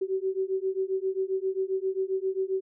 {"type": "beating tone pair", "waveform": "sine", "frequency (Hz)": [377.5, 385], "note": ["F#4", "G4"], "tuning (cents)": [35, -31], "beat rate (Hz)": 7.5, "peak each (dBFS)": -29, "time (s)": [0.01, 2.61], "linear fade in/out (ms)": 10, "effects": []}